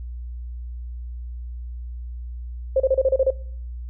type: tone bursts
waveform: sine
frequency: 530 Hz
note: C5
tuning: 22 cents sharp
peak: -14 dBFS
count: 8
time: 2.76-3.305 s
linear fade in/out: 5 ms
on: 41 ms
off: 31 ms
effects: noise-tail reverb RT60 0.6 s tail -22 dB re dry + added 60 Hz sine -30 dBFS peak until 3.89 s